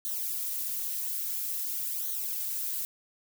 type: noise with flanger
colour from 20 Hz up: violet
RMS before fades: -33 dBFS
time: 0.05-2.85 s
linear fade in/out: 0 ms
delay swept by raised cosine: 0.39 to 6.39 ms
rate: 0.49 Hz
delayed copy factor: -0.95
effects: none